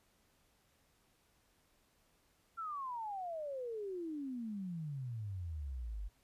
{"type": "exponential sweep", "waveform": "sine", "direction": "down", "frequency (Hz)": [1379, 46.58], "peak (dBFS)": -39, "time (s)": [2.57, 6.09], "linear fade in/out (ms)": 20, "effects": ["pink hiss -73 dBFS RMS until 6.23 s", "resampled to 32000 Hz"]}